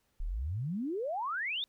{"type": "exponential sweep", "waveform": "sine", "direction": "up", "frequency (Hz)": [31.8, 3729], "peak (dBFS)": -32, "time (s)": [0.2, 1.64], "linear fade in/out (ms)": 0, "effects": ["pink hiss -75 dBFS RMS until 1.68 s"]}